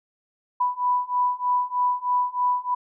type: beating tone pair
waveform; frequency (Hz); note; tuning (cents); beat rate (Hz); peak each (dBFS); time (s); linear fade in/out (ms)
sine; 987.8 / 991; B5 / B5; 0 / +6; 3.2; -24 / -23; 0.6-2.75; 10
effects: none